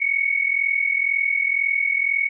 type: tone pair together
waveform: sine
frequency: 2200 / 2242 Hz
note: C#7 / C#7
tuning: -14 / +19 cents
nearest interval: unison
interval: 33 cents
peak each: -21 dBFS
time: 0-2.29 s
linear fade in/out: 20 ms
effects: none